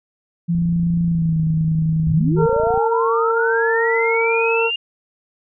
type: tone with pitch glide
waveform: sine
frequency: 170.1 to 159.63 Hz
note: F3 to D#3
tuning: -45 to +45 cents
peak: -15 dBFS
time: 0.48-2.47 s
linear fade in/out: 20 ms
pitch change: -110 cents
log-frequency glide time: 1.05-1.39 s
type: click train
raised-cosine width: 5 ms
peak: -19 dBFS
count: 64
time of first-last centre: 0.55-2.776 s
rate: 28.3 Hz
type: linear sweep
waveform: sine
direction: up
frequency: 61.74 to 2836 Hz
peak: -19 dBFS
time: 2.07-4.76 s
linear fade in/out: 5 ms
type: harmonic tone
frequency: 457.4 Hz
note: A#4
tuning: 33 cents flat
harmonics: 1 / 2 / 3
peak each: -17 / -23 / -27 dBFS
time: 2.36-4.71 s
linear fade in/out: 50 ms
effects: none